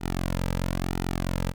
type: tone with flanger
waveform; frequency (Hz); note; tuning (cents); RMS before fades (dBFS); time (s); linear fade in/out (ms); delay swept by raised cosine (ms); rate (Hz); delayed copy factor
sawtooth; 44.57; F1; +36; -28; 0-1.54; 50; 1.8 to 2.79; 1; -0.8
effects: none